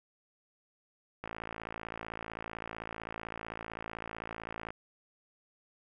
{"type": "click train", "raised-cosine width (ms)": 0.5, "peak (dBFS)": -24, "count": 194, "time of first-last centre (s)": [1.24, 4.705], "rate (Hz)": 55.7, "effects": []}